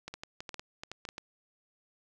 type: clicks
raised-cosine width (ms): 0.2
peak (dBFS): -23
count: 12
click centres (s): 0.08 / 0.14 / 0.235 / 0.405 / 0.492 / 0.543 / 0.595 / 0.835 / 0.916 / 1.052 / 1.089 / 1.181
effects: none